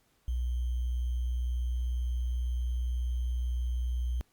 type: tone with sample-and-hold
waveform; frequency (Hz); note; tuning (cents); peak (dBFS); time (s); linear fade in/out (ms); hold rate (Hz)
sine; 61; B1; -21; -28; 0.28-4.21; 0; 3150
effects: pink hiss -70 dBFS RMS until 4.32 s + Opus 48 kbps